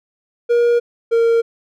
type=tone pair in turn; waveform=triangle; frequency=475 / 461.7 Hz; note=A#4 / A#4; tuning=+33 / -17 cents; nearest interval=unison; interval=50 cents; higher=first; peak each=-9 dBFS; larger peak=neither; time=0.49-0.8 / 1.11-1.42 s; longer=neither; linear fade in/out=20 ms; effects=none